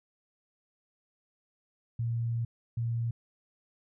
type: tone bursts at uneven times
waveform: sine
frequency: 116.54 Hz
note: A#2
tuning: in tune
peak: -28 dBFS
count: 2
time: 1.99-2.45 / 2.77-3.11 s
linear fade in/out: 5 ms
effects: none